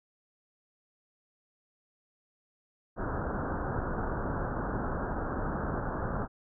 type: low-pass noise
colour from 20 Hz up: pink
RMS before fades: -33 dBFS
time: 2.96-6.28 s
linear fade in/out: 50 ms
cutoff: 1600 Hz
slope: 96 dB/octave
effects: none